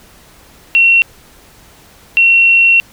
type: tone pair in turn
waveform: sine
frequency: 2726 / 2726 Hz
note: F7 / F7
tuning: -43 / -43 cents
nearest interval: unison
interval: 0 cents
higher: neither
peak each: -5 dBFS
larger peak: neither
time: 0.75-1.02 / 2.17-2.8 s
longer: second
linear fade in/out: 0 ms
effects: pink hiss -43 dBFS RMS until 2.92 s